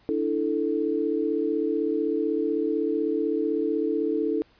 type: chord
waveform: sine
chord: D suspended second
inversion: none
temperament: equal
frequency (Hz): 293.7 / 329.6 / 440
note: D4 / E4 / A4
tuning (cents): 0 / 0 / 0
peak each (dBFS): -28 / -27 / -26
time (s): 0.09-4.42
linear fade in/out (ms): 0
effects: pink hiss -60 dBFS RMS until 4.59 s + resampled to 11025 Hz